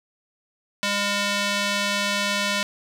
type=tone with band-pass filter; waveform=square; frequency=202.7 Hz; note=G#3; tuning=42 cents flat; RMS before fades=-24 dBFS; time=0.83-2.63 s; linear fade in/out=0 ms; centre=3400 Hz; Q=0.75; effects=none